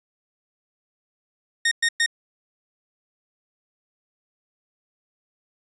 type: tone bursts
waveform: sawtooth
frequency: 1850 Hz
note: A#6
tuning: 14 cents flat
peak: -14 dBFS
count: 3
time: 1.65-2.062 s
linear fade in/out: 5 ms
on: 64 ms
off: 110 ms
effects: resampled to 22050 Hz